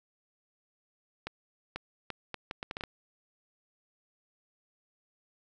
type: accelerating click train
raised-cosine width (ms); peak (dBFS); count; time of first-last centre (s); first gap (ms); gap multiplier
0.3; -20; 10; 1.27-2.837; 490; 0.7
effects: none